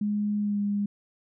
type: tone with pitch glide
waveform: sine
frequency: 207.7 to 203.7 Hz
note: G#3 to G#3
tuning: 0 to -33 cents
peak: -24 dBFS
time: 0.01-0.86 s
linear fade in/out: 5 ms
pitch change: -33 cents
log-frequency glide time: 0.39-0.6 s
effects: none